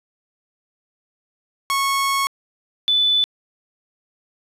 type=tone pair in turn; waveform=sawtooth / sine; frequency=1100 / 3492 Hz; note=C#6 / A7; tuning=-14 / -14 cents; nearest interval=octave + minor sixth; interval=2000 cents; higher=second; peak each=-14 dBFS; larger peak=neither; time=1.7-2.27 / 2.88-3.24 s; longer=first; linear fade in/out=0 ms; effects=resampled to 32000 Hz + 8-bit